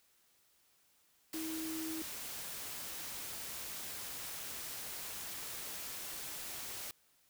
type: tone in noise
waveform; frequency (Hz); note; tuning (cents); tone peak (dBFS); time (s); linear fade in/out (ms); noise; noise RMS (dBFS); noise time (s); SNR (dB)
sine; 320; D#4; +49; -39; 1.34-2.02; 2; white; -44; 1.33-6.91; +2
effects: white hiss -71 dBFS RMS until 7.29 s